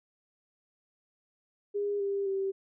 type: tone with pitch steps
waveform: sine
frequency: 407.6 / 397.8 / 388.3 Hz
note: G#4 / G4 / G4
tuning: -32 / +25 / -16 cents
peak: -28 dBFS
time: 1.74-2.52 s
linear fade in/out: 20 ms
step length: 260 ms
effects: none